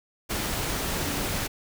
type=tone in noise; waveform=sine; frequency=289 Hz; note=D4; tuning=28 cents flat; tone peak=-35 dBFS; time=1.04-1.26 s; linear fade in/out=20 ms; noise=pink; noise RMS=-29 dBFS; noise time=0.29-1.48 s; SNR=-9 dB; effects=none